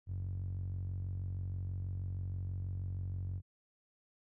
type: tone with band-pass filter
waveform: sawtooth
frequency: 46.25 Hz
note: F#1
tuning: in tune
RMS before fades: -39 dBFS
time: 0.06-3.42 s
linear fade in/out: 50 ms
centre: 100 Hz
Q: 5
effects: none